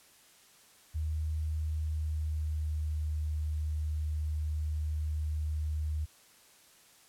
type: tone with pitch glide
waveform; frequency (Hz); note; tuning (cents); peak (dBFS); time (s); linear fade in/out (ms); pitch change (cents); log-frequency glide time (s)
sine; 77.78 to 76.62; D#2 to D#2; 0 to -26; -30; 0.94-6.06; 20; -26; 1.64-2.95
effects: white hiss -60 dBFS RMS until 7.08 s + low-pass 12000 Hz 12 dB/octave